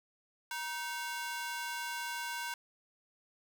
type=ring-modulated tone; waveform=sawtooth; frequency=1244.5 Hz; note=D#6; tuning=in tune; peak=-30 dBFS; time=0.51-2.54 s; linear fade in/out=2 ms; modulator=295 Hz; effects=none